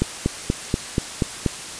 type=click train; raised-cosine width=3 ms; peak=-5 dBFS; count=7; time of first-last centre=0.02-1.462 s; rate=4.16 Hz; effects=white hiss -33 dBFS RMS until 1.79 s + resampled to 22050 Hz